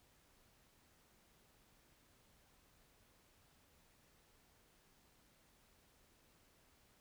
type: silence
effects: pink hiss -71 dBFS RMS until 7 s